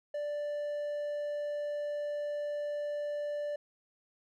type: tone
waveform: triangle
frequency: 587.3 Hz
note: D5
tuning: in tune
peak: -31 dBFS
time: 0.14-3.56 s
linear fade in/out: 5 ms
effects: none